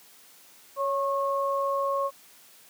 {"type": "tone pair together", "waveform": "sine", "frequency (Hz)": [555.8, 1090], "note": ["C#5", "C#6"], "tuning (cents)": [4, -29], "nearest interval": "octave", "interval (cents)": 1167, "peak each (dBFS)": -27, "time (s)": [0.76, 2.11], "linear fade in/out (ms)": 50, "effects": ["white hiss -54 dBFS RMS until 2.69 s", "high-pass 150 Hz 12 dB/octave"]}